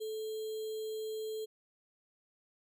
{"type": "tone with sample-and-hold", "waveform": "sine", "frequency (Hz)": 436, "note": "A4", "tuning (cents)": -16, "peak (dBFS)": -36, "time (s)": [0, 1.46], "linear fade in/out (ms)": 20, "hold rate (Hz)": 3675, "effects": []}